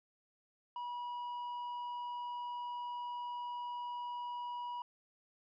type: tone with tanh clipping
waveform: triangle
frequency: 970 Hz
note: B5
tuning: 31 cents flat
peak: -40 dBFS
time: 0.76-4.82 s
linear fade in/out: 2 ms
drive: 9 dB
effects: none